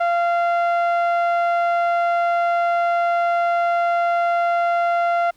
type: tone with low-pass filter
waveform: sawtooth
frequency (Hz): 690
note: F5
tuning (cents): -21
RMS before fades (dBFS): -19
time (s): 0-5.31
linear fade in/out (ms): 10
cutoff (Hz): 1400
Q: 0.89
effects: pink hiss -59 dBFS RMS until 5.36 s